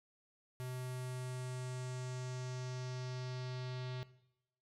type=tone with low-pass filter sweep; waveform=square; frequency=127 Hz; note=B2; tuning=49 cents sharp; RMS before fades=-43 dBFS; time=0.6-4.03 s; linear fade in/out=0 ms; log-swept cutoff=12000 to 3900 Hz; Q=2.4; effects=noise-tail reverb RT60 0.8 s tail -17 dB re dry

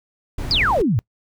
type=noise; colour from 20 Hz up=brown; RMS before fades=-26 dBFS; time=0.38-0.82 s; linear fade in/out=5 ms
type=exponential sweep; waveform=sine; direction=down; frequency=5100 to 96 Hz; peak=-15 dBFS; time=0.51-0.99 s; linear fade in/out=0 ms
effects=noise-tail reverb RT60 0.1 s tail -24 dB re dry

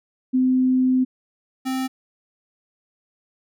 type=tone pair in turn; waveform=sine / square; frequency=256.8 / 261.3 Hz; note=C4 / C4; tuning=-32 / -2 cents; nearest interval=unison; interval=30 cents; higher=second; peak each=-15 / -23 dBFS; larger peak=first; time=0.33-1.05 / 1.65-1.88 s; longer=first; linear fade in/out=20 ms; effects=none

